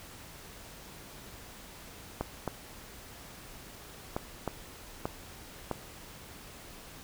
clicks, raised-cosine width 1 ms, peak -17 dBFS, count 6, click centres 2.21 / 2.477 / 4.165 / 4.477 / 5.055 / 5.713 s, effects pink hiss -49 dBFS RMS until 7.03 s

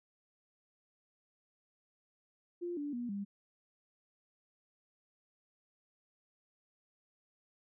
sine tone with pitch steps, 349.2 / 290.3 / 241.3 / 200.6 Hz, F4 / D4 / B3 / G3, 0 / -20 / -40 / +40 cents, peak -36 dBFS, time 2.61-3.25 s, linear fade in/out 20 ms, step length 160 ms, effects none

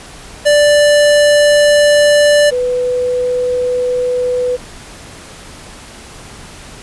square / sine tone pair in turn, 587.3 / 496.9 Hz, D5 / B4, 0 / +11 cents, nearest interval minor third, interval 289 cents, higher first, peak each -7 / -12 dBFS, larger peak first, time 0.45-2.51 / 2.51-4.57 s, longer neither, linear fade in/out 20 ms, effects pink hiss -34 dBFS RMS until 6.82 s + resampled to 24000 Hz

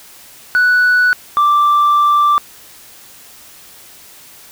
sine tone pair in turn, 1480 / 1174.7 Hz, F#6 / D6, 0 / 0 cents, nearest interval major third, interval 400 cents, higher first, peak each -6 dBFS, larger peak neither, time 0.55-1.13 / 1.37-2.38 s, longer second, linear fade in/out 0 ms, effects tanh soft clip ceiling -7 dBFS + white hiss -40 dBFS RMS until 4.51 s

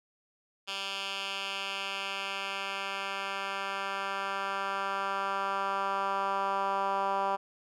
10% pulse tone with band-pass filter sweep, 196 Hz, G3, in tune, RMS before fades -33 dBFS, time 0.67-7.37 s, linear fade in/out 20 ms, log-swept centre 3300 to 930 Hz, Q 1.8, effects none

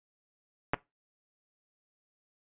clicks, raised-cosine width 0.5 ms, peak -11 / -14 dBFS, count 2, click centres 0.735 / 0.742 s, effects noise-tail reverb RT60 0.2 s tail -20 dB re dry + resampled to 8000 Hz

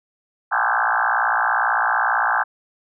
sine tone with frequency modulation, 1190 Hz, D6, 22 cents sharp, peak -16 dBFS, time 0.51-2.44 s, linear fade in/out 20 ms, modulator 57.8 Hz, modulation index 7.6, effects none

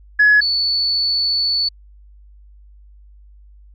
sine tone pair in turn, 1690 / 4457 Hz, G#6 / C#8, +30 / +9 cents, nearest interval octave + perfect fourth, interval 1679 cents, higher second, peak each -7 / -15 dBFS, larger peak first, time 0.19-0.41 / 0.41-1.69 s, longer second, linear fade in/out 10 ms, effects tanh soft clip ceiling -5 dBFS + added 50 Hz sine -42 dBFS peak until 3.74 s

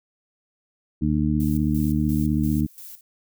harmonic tone, 75.7 Hz, D#2, 47 cents flat, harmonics 1 / 2 / 3 / 4, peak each -26 / -24 / -23 / -25 dBFS, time 1.01-2.67 s, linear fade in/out 20 ms
violet noise with tremolo, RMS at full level -40 dBFS, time 1.4-3.01 s, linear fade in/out 2 ms, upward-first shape square, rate 2.9 Hz, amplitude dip 75%
effects none

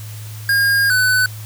square tone pair in turn, 1620 / 1503.1 Hz, G#6 / F#6, -43 / +27 cents, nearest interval minor second, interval 130 cents, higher first, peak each -13 dBFS, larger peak neither, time 0.49-0.9 / 0.9-1.26 s, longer first, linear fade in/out 2 ms, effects added 107 Hz sine -29 dBFS peak until 1.45 s + white hiss -39 dBFS RMS until 1.45 s

